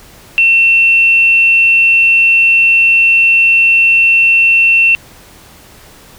sine tone, 2700 Hz, E7, 41 cents sharp, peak -5 dBFS, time 0.38-4.95 s, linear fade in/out 0 ms, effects pink hiss -39 dBFS RMS until 6.18 s

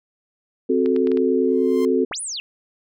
sine chord, F# diminished, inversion second, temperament equal, 261.6 / 370 / 440 Hz, C4 / F#4 / A4, 0 / 0 / 0 cents, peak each -20 dBFS, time 0.69-2.05 s, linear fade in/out 10 ms
clicks, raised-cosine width 0.3 ms, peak -20 dBFS, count 5, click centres 0.86 / 0.963 / 1.072 / 1.117 / 1.173 s
sawtooth tone with exponential growth, 1048 Hz, C6, 2 cents sharp, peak -28 dBFS, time 1.41-1.85 s, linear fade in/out 0 ms, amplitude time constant 95 ms
sine linear two-way sweep, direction up then down, 116.54 to 10210 to 2514 Hz, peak -26 dBFS, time 2.11-2.4 s, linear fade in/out 0 ms, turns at 2.21 s
effects none

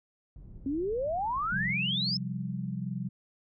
pink low-pass noise, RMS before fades -46 dBFS, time 0.36-1.74 s, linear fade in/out 2 ms, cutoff 160 Hz, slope 12 dB/octave
sine exponential sweep, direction up, 261.6 to 5310 Hz, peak -28 dBFS, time 0.66-2.17 s, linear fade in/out 2 ms
sine chord, C suspended fourth, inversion none, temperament equal, 130.81 / 174.61 / 196 Hz, C3 / F3 / G3, 0 / 0 / 0 cents, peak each -36 dBFS, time 1.52-3.09 s, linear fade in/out 5 ms
effects none

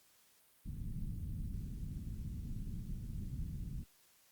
pink low-pass noise, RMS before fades -42 dBFS, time 0.65-3.84 s, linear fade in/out 10 ms, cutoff 200 Hz, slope 24 dB/octave, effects white hiss -68 dBFS RMS until 4.31 s + Opus 48 kbps

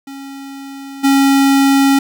square tone with level steps, 274.5 Hz, C#4, 17 cents flat, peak -28 / -9 dBFS, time 0.07-1.99 s, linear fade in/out 5 ms, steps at 1.03 s, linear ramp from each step 20 ms, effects 8-bit

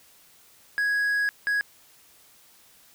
triangle tone bursts at uneven times, 1661.2 Hz, G#6, in tune, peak -20 dBFS, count 2, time 0.78-1.29 / 1.47-1.61 s, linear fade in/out 0 ms, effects white hiss -56 dBFS RMS until 2.94 s

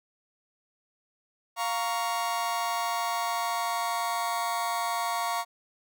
40% pulse chord, Bb minor, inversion second, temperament just, 699.2 / 932.3 / 1118.8 Hz, F5 / Bb5 / Db6, +2 / 0 / +16 cents, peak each -31 dBFS, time 1.56-5.45 s, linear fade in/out 50 ms, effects none

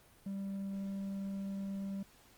sine tone with hard clipping, 196 Hz, G3, in tune, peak -38 dBFS, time 0.26-2.03 s, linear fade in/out 5 ms, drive 3 dB, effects pink hiss -63 dBFS RMS until 2.37 s + Opus 32 kbps

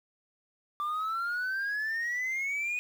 sine exponential sweep, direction up, 1174.7 to 2489 Hz, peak -27 dBFS, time 0.8-2.79 s, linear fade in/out 0 ms, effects tanh soft clip ceiling -28 dBFS + 9-bit

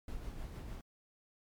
brown noise with tremolo, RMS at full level -42 dBFS, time 0.08-0.81 s, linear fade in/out 2 ms, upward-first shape sine, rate 6.6 Hz, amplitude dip 35%, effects MP3 96 kbps

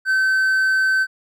triangle tone, 1537 Hz, G6, 35 cents flat, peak -13 dBFS, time 0.05-1.07 s, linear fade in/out 50 ms, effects none

